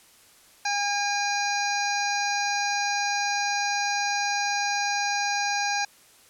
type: harmonic tone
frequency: 812 Hz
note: G#5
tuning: 39 cents flat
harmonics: 1 / 2 / 3 / 5 / 6 / 7 / 8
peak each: -27 / -30 / -32 / -34 / -35 / -35 / -36 dBFS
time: 0.65-5.85 s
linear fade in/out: 5 ms
effects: white hiss -55 dBFS RMS until 6.29 s + low-pass 12000 Hz 12 dB/octave